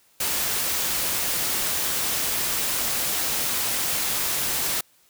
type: noise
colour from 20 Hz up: white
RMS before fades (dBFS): -25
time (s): 0.2-4.81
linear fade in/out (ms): 5
effects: white hiss -60 dBFS RMS until 5.09 s